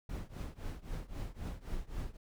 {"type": "noise with tremolo", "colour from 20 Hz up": "brown", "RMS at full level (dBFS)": -37, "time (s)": [0.09, 2.17], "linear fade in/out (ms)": 5, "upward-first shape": "triangle", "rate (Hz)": 3.8, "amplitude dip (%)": 95, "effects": []}